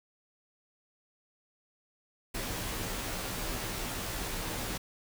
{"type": "noise with comb filter", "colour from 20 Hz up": "pink", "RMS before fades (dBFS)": -36, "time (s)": [2.34, 4.78], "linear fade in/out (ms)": 10, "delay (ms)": 14, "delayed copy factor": -0.6, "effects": []}